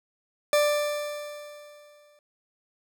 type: tone with exponential decay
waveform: 40% pulse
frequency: 590 Hz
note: D5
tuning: 8 cents sharp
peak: -17 dBFS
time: 0.53-2.19 s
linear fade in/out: 1 ms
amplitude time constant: 360 ms
effects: none